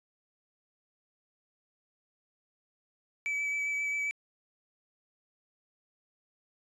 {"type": "tone with vibrato", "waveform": "triangle", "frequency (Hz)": 2296, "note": "D7", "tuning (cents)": -40, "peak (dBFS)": -28, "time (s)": [3.26, 4.11], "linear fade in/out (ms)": 0, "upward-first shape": "sine", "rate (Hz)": 7.5, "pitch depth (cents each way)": 13, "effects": ["resampled to 24000 Hz"]}